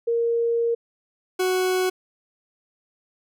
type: tone pair in turn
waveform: sine / 40% pulse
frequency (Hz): 466.2 / 370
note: A#4 / F#4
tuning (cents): 0 / 0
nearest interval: major third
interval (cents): 400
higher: first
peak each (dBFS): -19 / -19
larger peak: neither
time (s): 0.07-0.75 / 1.39-1.9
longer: first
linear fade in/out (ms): 10
effects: none